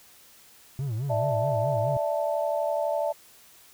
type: tone with vibrato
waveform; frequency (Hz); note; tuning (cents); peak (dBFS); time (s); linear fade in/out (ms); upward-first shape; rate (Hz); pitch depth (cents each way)
triangle; 123.8; B2; +5; -25; 0.79-1.97; 0; sine; 4.7; 250
type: chord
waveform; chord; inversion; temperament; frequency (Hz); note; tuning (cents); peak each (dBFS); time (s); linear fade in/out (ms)
sine; D suspended second; none; equal; 587.3 / 659.3 / 880; D5 / E5 / A5; 0 / 0 / 0; -27 / -28 / -32; 1.09-3.13; 20
effects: white hiss -54 dBFS RMS until 3.73 s